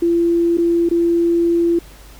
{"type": "tone with dropouts", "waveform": "sine", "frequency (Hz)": 340, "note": "F4", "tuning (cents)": -46, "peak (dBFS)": -12, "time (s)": [0.02, 1.79], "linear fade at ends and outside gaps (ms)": 5, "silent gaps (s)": [[0.573, 0.582], [0.89, 0.911]], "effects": ["added 50 Hz sine -40 dBFS peak until 2.19 s", "pink hiss -44 dBFS RMS until 2.19 s"]}